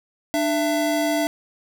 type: tone pair together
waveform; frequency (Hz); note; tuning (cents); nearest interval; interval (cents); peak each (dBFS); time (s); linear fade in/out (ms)
square; 297.9 / 668.8; D4 / E5; +25 / +25; octave + major second; 1400; -23; 0.34-1.27; 0
effects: none